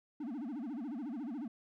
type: tone with vibrato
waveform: triangle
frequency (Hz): 261.6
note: C4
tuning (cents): 0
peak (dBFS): -36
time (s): 0.2-1.48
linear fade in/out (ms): 5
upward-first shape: sine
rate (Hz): 14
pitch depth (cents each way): 290
effects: none

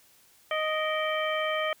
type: harmonic tone with a mistuned harmonic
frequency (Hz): 622.3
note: D#5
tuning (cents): 0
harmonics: 1 / 2 / 3 / 4 / 5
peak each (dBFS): -29 / -32 / -34 / -35 / -36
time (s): 0.51-1.73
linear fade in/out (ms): 2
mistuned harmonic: 4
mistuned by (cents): -120
effects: white hiss -60 dBFS RMS until 1.8 s

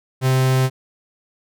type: tone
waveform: 45% pulse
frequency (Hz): 130.5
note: C3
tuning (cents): -4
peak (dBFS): -14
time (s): 0.21-0.7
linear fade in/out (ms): 50
effects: none

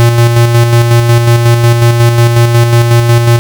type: tone with tremolo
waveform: square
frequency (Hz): 118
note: A#2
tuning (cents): +22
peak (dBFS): -3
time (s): 0-3.39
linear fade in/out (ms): 0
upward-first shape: square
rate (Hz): 5.5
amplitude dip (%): 40
effects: none

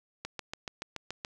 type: click train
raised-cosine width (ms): 0.2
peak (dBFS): -19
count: 8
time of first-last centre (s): 0.25-1.249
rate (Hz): 7.01
effects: none

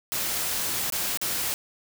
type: noise with dropouts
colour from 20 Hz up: white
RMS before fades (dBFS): -28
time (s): 0.12-1.54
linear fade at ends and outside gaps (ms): 0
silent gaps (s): 0.901-0.923 / 1.173-1.215
effects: none

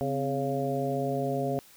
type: harmonic tone with a mistuned harmonic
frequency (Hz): 138.59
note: C#3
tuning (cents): 0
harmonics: 1 / 2 / 3 / 4 / 5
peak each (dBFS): -33 / -33 / -33 / -33 / -33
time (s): 0.01-1.59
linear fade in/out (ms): 0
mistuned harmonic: 2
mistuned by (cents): -95
effects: white hiss -55 dBFS RMS until 1.76 s

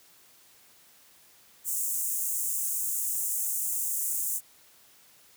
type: high-pass noise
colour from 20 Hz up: pink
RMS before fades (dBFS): -30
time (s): 1.64-4.41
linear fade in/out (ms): 50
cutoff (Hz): 7000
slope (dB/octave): 48
effects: white hiss -58 dBFS RMS until 5.36 s + high-pass 60 Hz 12 dB/octave

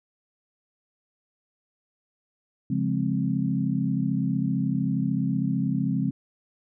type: chord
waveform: sine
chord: Db major seventh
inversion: none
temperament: equal with one note detuned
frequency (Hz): 138.59 / 174.61 / 207.7 / 262.8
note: Db3 / F3 / Ab3 / C4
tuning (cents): 0 / 0 / 0 / +8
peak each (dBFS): -28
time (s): 2.7-6.11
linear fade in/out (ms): 5
effects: none

